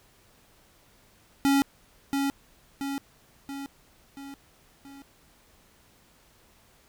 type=tone with echo; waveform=square; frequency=277.2 Hz; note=C#4; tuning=in tune; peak=-20 dBFS; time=1.45-1.62 s; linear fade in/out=0 ms; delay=680 ms; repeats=5; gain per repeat=-5 dB; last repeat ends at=5.02 s; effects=pink hiss -60 dBFS RMS until 6.88 s